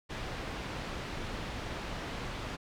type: low-pass noise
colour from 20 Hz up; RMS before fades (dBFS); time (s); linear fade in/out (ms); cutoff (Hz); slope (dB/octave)
pink; -39; 0.09-2.57; 20; 3700; 12
effects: none